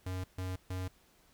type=tone bursts; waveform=square; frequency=92.5 Hz; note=F#2; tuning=in tune; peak=-36 dBFS; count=3; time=0.06-0.88 s; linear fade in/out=5 ms; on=180 ms; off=140 ms; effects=pink hiss -66 dBFS RMS until 1.33 s